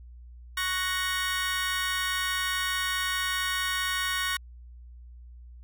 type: chord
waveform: 25% pulse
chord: F# major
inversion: second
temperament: equal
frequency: 1108.7 / 1480 / 1864.7 Hz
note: C#6 / F#6 / A#6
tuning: 0 / 0 / 0 cents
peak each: -29 / -28 / -27 dBFS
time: 0.57-4.37 s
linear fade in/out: 5 ms
effects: added 60 Hz sine -44 dBFS peak until 5.63 s